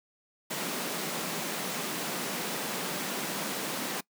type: high-pass noise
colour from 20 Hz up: pink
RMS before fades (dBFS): -34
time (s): 0.5-4.01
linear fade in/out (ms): 10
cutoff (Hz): 160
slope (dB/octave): 48
effects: noise-tail reverb RT60 0.1 s tail -22 dB re dry